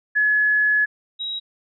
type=tone pair in turn; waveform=sine; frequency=1700 / 3834 Hz; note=G#6 / A#7; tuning=+40 / +48 cents; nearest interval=octave + major second; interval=1408 cents; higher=second; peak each=-15 / -25 dBFS; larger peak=first; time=0.15-0.86 / 1.19-1.4 s; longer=first; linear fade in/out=20 ms; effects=none